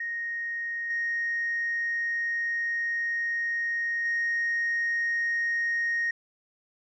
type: tone with level steps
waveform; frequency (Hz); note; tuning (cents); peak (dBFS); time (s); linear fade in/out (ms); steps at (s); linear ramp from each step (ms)
sine; 1864.7; A#6; 0; -29 / -25 / -23; 0-6.11; 5; 0.9 / 4.05; 2
effects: tanh soft clip ceiling -22 dBFS